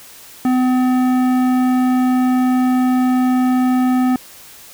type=tone with tanh clipping; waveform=triangle; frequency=253.8 Hz; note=B3; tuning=47 cents sharp; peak=-14 dBFS; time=0.45-4.16 s; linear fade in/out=2 ms; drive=18 dB; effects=white hiss -40 dBFS RMS until 4.73 s